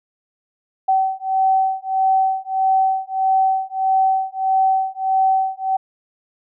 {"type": "beating tone pair", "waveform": "sine", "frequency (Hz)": [764, 765.6], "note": ["G5", "G5"], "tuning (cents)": [-45, -41], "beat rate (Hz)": 1.6, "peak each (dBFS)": -18, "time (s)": [0.88, 5.77], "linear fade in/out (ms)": 10, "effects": []}